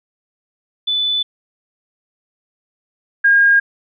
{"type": "tone pair in turn", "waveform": "sine", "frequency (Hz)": [3491, 1622], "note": ["A7", "G#6"], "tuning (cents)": [-14, -41], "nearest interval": "octave + minor second", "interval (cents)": 1327, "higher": "first", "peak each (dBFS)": [-15, -8], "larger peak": "second", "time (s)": [[0.87, 1.23], [3.24, 3.6]], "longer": "neither", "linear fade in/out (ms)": 10, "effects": []}